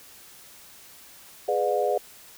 sine chord, G# diminished seventh, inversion none, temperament just, 415.3 / 498.4 / 598 / 717.6 Hz, G#4 / B4 / D5 / F5, 0 / +16 / +31 / +47 cents, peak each -27 dBFS, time 1.48-1.98 s, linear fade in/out 5 ms, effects white hiss -49 dBFS RMS until 2.37 s

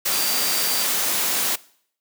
sine tone in noise, 4700 Hz, D8, 1 cent sharp, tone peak -28 dBFS, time 0.12-0.85 s, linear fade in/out 10 ms, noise white, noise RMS -22 dBFS, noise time 0.05-1.56 s, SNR -9 dB, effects noise-tail reverb RT60 0.6 s tail -21 dB re dry + high-pass 200 Hz 12 dB/octave

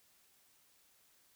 silence, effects white hiss -69 dBFS RMS until 1.35 s

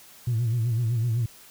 sine tone with vibrato, 116.54 Hz, A#2, in tune, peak -20 dBFS, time 0.27-1.26 s, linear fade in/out 5 ms, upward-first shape sine, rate 7.9 Hz, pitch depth 96 cents each way, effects tanh soft clip ceiling -19 dBFS + white hiss -50 dBFS RMS until 1.5 s

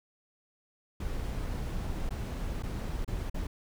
brown noise with dropouts, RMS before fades -34 dBFS, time 1-3.47 s, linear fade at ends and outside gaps 5 ms, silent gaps 2.093-2.106 / 2.626-2.633 / 3.047-3.077 / 3.298-3.343 s, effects none

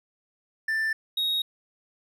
triangle tone pair in turn, 1774 / 3766 Hz, A6 / A#7, +14 / +17 cents, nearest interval octave + minor second, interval 1303 cents, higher second, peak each -22 dBFS, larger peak neither, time 0.68-0.93 / 1.17-1.42 s, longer neither, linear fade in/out 5 ms, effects none

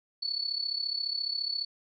sine tone with amplitude modulation, 4440 Hz, C#8, 2 cents sharp, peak -26 dBFS, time 0.22-1.65 s, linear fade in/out 10 ms, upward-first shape sine, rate 34.5 Hz, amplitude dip 80%, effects none

